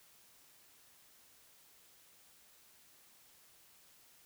silence, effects white hiss -64 dBFS RMS until 4.25 s

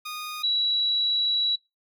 15% pulse / sine tone pair in turn, 1232 / 3911 Hz, D#6 / B7, -17 / -18 cents, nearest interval octave + minor sixth, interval 1999 cents, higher second, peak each -26 / -21 dBFS, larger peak second, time 0.05-0.43 / 0.43-1.56 s, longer second, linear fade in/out 10 ms, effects noise-tail reverb RT60 0.2 s tail -19 dB re dry

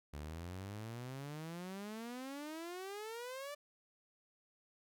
sawtooth exponential sweep, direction up, 71 to 592 Hz, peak -40 dBFS, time 0.13-3.55 s, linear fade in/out 10 ms, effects none

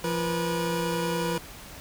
25% pulse tone pair together, 171.7 / 484.5 Hz, F3 / B4, -29 / -33 cents, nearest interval octave + tritone, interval 1796 cents, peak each -25 / -25 dBFS, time 0.04-1.38 s, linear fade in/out 2 ms, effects pink hiss -44 dBFS RMS until 1.8 s

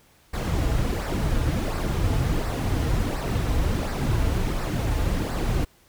brown noise with flanger, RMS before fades -24 dBFS, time 0.33-5.65 s, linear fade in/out 10 ms, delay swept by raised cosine 0.3 to 5.4 ms, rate 1.4 Hz, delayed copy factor -0.55, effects pink hiss -58 dBFS RMS until 5.88 s

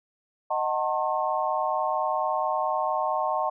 sine chord, D# diminished seventh, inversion none, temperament just, 622.3 / 746.7 / 896 / 1075.3 Hz, D#5 / F#5 / A5 / C6, 0 / +16 / +31 / +47 cents, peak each -29 dBFS, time 0.5-3.5 s, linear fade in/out 10 ms, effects none

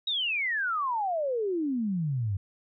sine exponential sweep, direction down, 3862 to 92.6 Hz, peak -26 dBFS, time 0.07-2.37 s, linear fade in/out 5 ms, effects none

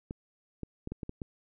clicks, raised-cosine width 3 ms, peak -24 dBFS, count 7, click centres 0.109 / 0.633 / 0.874 / 0.92 / 1.032 / 1.094 / 1.218 s, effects none

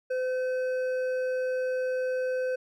sine tone with hard clipping, 511 Hz, C5, 41 cents flat, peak -28 dBFS, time 0.1-2.56 s, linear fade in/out 10 ms, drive 7 dB, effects none

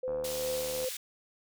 sine tone with tremolo, 512 Hz, C5, 38 cents flat, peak -30 dBFS, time 0.03-0.89 s, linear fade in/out 5 ms, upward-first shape sine, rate 2.6 Hz, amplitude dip 35%
click train, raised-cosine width 1 ms, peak -30 dBFS, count 59, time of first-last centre 0.08-0.843 s, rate 76 Hz
pink high-pass noise, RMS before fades -39 dBFS, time 0.24-0.97 s, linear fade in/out 5 ms, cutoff 3300 Hz, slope 12 dB/octave
effects none

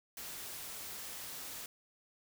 white noise, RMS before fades -45 dBFS, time 0.17-1.66 s, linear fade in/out 2 ms, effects none

